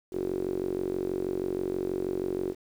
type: tone with band-pass filter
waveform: sawtooth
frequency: 46.25 Hz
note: F#1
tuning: in tune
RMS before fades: -31 dBFS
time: 0.11-2.55 s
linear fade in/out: 50 ms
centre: 370 Hz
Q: 8
effects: 9-bit